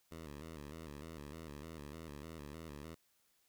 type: tone with vibrato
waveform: 10% pulse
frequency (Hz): 76.7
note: D#2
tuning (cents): -24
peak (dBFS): -39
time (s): 0.11-2.95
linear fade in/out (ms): 10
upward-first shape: square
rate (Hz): 3.3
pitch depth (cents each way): 100
effects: white hiss -75 dBFS RMS until 3.48 s